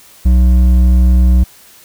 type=tone with hard clipping; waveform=sine; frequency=62 Hz; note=B1; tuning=7 cents sharp; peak=-7 dBFS; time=0.25-1.44 s; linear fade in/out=10 ms; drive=7 dB; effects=white hiss -42 dBFS RMS until 1.84 s